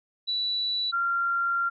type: tone pair in turn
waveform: sine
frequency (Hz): 3948 / 1382.2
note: B7 / F6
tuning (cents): -1 / -18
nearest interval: octave + tritone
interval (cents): 1817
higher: first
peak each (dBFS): -25 / -23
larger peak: second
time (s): 0.27-0.92 / 0.92-1.7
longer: second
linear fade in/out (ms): 20
effects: none